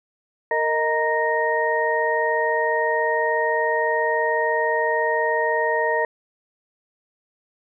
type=tone cluster; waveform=sine; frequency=460.9 / 624 / 934 / 1860 Hz; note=A#4 / D#5 / A#5 / A#6; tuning=-20 / +5 / +3 / -4 cents; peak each=-24 dBFS; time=0.51-6.05 s; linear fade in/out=2 ms; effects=none